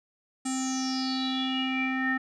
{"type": "tone with low-pass filter sweep", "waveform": "square", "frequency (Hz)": 261.6, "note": "C4", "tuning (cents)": 0, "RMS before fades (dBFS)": -29, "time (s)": [0.45, 2.18], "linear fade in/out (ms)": 10, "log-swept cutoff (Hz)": [8100, 1700], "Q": 9.9, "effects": []}